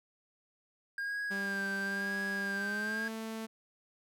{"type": "tone with vibrato", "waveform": "triangle", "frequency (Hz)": 1609, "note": "G6", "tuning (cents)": 45, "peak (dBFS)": -32, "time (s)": [0.98, 3.08], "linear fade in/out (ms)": 2, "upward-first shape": "sine", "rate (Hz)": 1, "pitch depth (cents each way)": 49}
{"type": "tone with pitch glide", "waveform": "sawtooth", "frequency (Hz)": [197, 222.4], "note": ["G3", "A3"], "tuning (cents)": [9, 19], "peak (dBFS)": -34, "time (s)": [1.3, 3.47], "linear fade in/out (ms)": 20, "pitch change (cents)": 210, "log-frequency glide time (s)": [2.53, 3.06]}
{"effects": []}